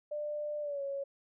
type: tone with pitch glide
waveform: sine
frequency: 595 to 555.2 Hz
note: D5 to C#5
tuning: +22 to +3 cents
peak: -34 dBFS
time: 0.11-1.04 s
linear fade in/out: 10 ms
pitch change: -119 cents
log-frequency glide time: 0.61-0.82 s
effects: none